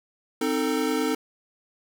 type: chord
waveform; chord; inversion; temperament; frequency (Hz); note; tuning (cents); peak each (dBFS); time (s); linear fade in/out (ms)
square; A diminished; first; equal with one note detuned; 261.6 / 311.1 / 445.9; C4 / Eb4 / A4; 0 / 0 / +23; -28; 0.41-1.15; 5
effects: none